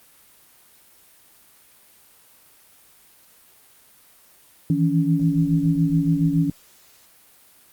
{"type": "tone cluster", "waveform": "sine", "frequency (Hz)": [159.1, 166.2, 282.1], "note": ["D#3", "E3", "C#4"], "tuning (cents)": [39, 15, 30], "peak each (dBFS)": -21, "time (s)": [4.7, 6.5], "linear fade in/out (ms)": 2, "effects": ["white hiss -53 dBFS RMS until 7.72 s", "Opus 32 kbps"]}